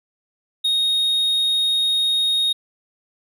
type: tone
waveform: triangle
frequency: 3729 Hz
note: A#7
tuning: in tune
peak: -15 dBFS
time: 0.64-2.53 s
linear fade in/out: 10 ms
effects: none